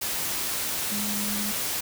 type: tone in noise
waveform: sine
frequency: 207.1 Hz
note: G#3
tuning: 5 cents flat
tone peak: -31 dBFS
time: 0.91-1.52 s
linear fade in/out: 10 ms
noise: white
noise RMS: -29 dBFS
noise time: 0.01-1.81 s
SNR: -5 dB
effects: none